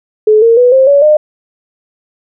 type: tone with pitch steps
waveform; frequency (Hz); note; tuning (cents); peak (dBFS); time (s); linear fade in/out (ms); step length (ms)
sine; 429.1 / 459.9 / 492.9 / 528.3 / 566.2 / 606.8; A4 / A#4 / B4 / C5 / C#5 / D#5; -43 / -23 / -3 / +17 / +37 / -44; -3; 0.27-1.17; 5; 150
effects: none